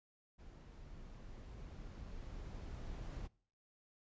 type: noise with level ramp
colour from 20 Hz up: brown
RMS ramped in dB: -55 to -45 dBFS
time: 0.38-3.28 s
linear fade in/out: 20 ms
effects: noise-tail reverb RT60 0.5 s tail -23 dB re dry + resampled to 16000 Hz